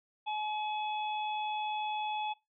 harmonic tone, 851 Hz, G#5, 42 cents sharp, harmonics 1 / 3 / 4, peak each -33 / -43 / -44 dBFS, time 0.26-2.34 s, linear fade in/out 20 ms, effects noise-tail reverb RT60 0.2 s tail -20 dB re dry

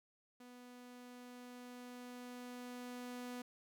sawtooth tone with level ramp, 246.7 Hz, B3, 2 cents flat, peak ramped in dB -51 to -40 dBFS, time 0.4-3.42 s, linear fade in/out 5 ms, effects none

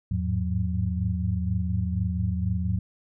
sine tone cluster, 82.6 / 104.6 / 108.8 / 181.6 Hz, E2 / G#2 / A2 / F#3, +4 / +13 / -19 / -32 cents, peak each -27 / -30 / -32 / -29 dBFS, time 0.11-2.79 s, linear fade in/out 5 ms, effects none

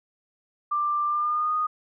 sine tone with pitch glide, 1184 to 1236.4 Hz, D6 to D#6, +14 to -11 cents, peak -22 dBFS, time 0.71-1.67 s, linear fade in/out 10 ms, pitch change +75 cents, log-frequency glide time 1.06-1.54 s, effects none

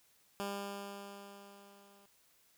10% pulse tone with level ramp, 200 Hz, G3, 35 cents sharp, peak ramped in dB -28 to -54 dBFS, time 0.4-2.06 s, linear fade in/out 0 ms, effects white hiss -69 dBFS RMS until 2.57 s

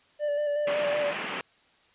triangle tone with vibrato, 587 Hz, D5, 1 cent flat, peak -23 dBFS, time 0.19-1.14 s, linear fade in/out 50 ms, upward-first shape square, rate 5.4 Hz, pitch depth 20 cents each way
white band-pass noise, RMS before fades -34 dBFS, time 0.67-1.41 s, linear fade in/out 2 ms, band 140 to 3000 Hz, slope 48 dB/octave
effects white hiss -62 dBFS RMS until 1.94 s + resampled to 8000 Hz

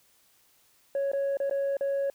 sine tone with dropouts, 554.4 Hz, C#5, in tune, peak -23 dBFS, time 0.95-2.1 s, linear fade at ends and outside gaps 2 ms, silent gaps 1.117-1.133 / 1.371-1.401 / 1.497-1.51 / 1.769-1.809 s, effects tanh soft clip ceiling -24 dBFS + white hiss -64 dBFS RMS until 2.14 s

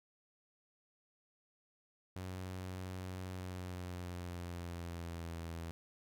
sawtooth tone with pitch glide, 92.5 to 83.37 Hz, F#2 to E2, 0 to +20 cents, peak -38 dBFS, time 2.16-5.71 s, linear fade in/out 0 ms, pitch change -180 cents, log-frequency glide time 3.29-5.4 s, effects none

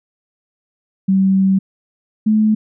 sine tone pair in turn, 192 / 215.5 Hz, G3 / A3, -36 / -36 cents, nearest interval major second, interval 200 cents, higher second, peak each -10 dBFS, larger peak neither, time 1.08-1.59 / 2.26-2.55 s, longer first, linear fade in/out 10 ms, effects none

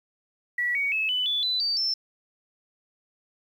sine tone with pitch steps, 1942 / 2244 / 2592 / 2995 / 3460 / 3998 / 4619 / 5336 Hz, B6 / C#7 / E7 / F#7 / A7 / B7 / D8 / E8, -30 / +21 / -30 / +20 / -30 / +20 / -30 / +20 cents, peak -23 dBFS, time 0.58-1.94 s, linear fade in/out 5 ms, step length 170 ms, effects 9-bit

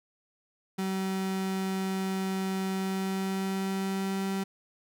35% pulse tone with pitch glide, 190.6 to 193.6 Hz, G3 to G3, -48 to -21 cents, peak -27 dBFS, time 0.78-4.44 s, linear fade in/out 10 ms, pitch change +27 cents, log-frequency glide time 2.72-4.25 s, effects none

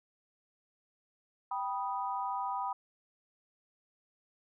sine chord, G augmented, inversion none, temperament equal with one note detuned, 784 / 982.6 / 1244.5 Hz, G5 / B5 / D#6, 0 / -9 / 0 cents, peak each -37 / -35 / -40 dBFS, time 1.51-2.73 s, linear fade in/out 5 ms, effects none

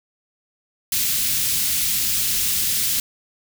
white band-stop noise, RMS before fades -21 dBFS, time 0.92-3 s, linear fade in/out 2 ms, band 180 to 2700 Hz, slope 12 dB/octave, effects none

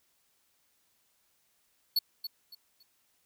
square tone with echo, 4408 Hz, C#8, 11 cents flat, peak -24 dBFS, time 1.96-1.99 s, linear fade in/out 5 ms, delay 280 ms, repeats 3, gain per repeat -11 dB, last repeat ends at 2.83 s, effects white hiss -72 dBFS RMS until 3.25 s

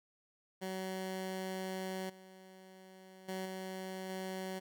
15% pulse tone with level steps, 188.3 Hz, F#3, 31 cents sharp, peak -32 / -48 / -32 / -35 / -33 dBFS, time 0.61-4.6 s, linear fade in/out 20 ms, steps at 2.09 / 3.28 / 3.45 / 4.09 s, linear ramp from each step 10 ms, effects none

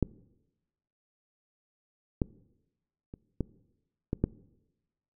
clicks, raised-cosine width 3 ms, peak -11 / -13 / -29 / -16 / -16 / -11 dBFS, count 6, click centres 0.027 / 2.218 / 3.139 / 3.407 / 4.131 / 4.24 s, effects noise-tail reverb RT60 1.0 s tail -21 dB re dry

